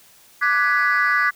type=chord; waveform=sine; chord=G# half-diminished seventh; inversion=second; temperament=equal with one note detuned; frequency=1174.7 / 1480 / 1677.6 / 1975.5 Hz; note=D6 / F#6 / G#6 / B6; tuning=0 / 0 / +17 / 0 cents; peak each=-20 dBFS; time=0.41-1.31 s; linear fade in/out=20 ms; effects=tanh soft clip ceiling -10 dBFS + white hiss -51 dBFS RMS until 1.35 s